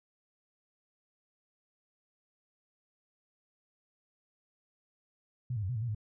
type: tone with pitch steps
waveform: sine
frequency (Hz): 124.3 / 106.2 / 93 / 125.7 / 108 / 120.6 / 106.5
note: B2 / G#2 / F#2 / B2 / A2 / B2 / G#2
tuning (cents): +12 / +39 / +9 / +31 / -32 / -41 / +44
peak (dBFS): -31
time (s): 5.5-5.948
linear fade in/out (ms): 5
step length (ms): 64
effects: none